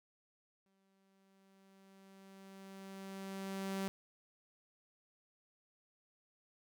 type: tone with exponential growth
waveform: sawtooth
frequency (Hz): 193.6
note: G3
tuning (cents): -21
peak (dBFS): -32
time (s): 0.66-3.88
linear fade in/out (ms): 0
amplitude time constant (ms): 700
effects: none